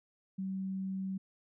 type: tone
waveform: sine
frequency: 191 Hz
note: G3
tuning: 45 cents flat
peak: -34 dBFS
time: 0.38-1.18 s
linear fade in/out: 10 ms
effects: none